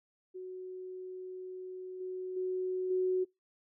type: tone with level steps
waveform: sine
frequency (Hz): 370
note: F#4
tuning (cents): 0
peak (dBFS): -40 / -36 / -31 / -27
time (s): 0.34-3.25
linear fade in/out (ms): 20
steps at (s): 2 / 2.36 / 2.9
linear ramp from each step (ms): 10
effects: noise-tail reverb RT60 0.2 s tail -25 dB re dry